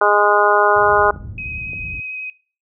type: harmonic tone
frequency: 206.5 Hz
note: G#3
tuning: 10 cents flat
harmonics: 2 / 3 / 4 / 5 / 6 / 7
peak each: -18 / -18 / -18 / -18 / -18 / -18 dBFS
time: 0.01-1.11 s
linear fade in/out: 5 ms
type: low-pass noise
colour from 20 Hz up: pink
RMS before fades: -29 dBFS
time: 0.76-2 s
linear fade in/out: 2 ms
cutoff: 110 Hz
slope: 12 dB/octave
type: clicks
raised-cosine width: 2 ms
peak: -24 dBFS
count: 2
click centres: 1.161 / 1.733 s
type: tone with vibrato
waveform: sine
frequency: 2525 Hz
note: D#7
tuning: 25 cents sharp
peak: -25 dBFS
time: 1.38-2.3 s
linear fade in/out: 2 ms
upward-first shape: sine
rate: 11 Hz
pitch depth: 11 cents each way
effects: noise-tail reverb RT60 0.4 s tail -22 dB re dry + high-pass 60 Hz 12 dB/octave